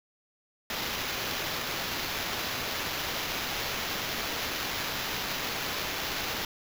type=noise with sample-and-hold; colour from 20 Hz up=blue; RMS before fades=-33 dBFS; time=0.7-6.45 s; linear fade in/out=2 ms; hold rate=8820 Hz; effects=none